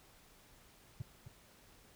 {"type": "tone with echo", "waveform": "triangle", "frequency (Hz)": 120, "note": "B2", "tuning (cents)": -49, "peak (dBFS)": -33, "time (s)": [1, 1.02], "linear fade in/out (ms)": 5, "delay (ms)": 260, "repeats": 1, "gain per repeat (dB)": -10, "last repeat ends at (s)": 1.28, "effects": ["tanh soft clip ceiling -32 dBFS", "pink hiss -63 dBFS RMS until 1.95 s"]}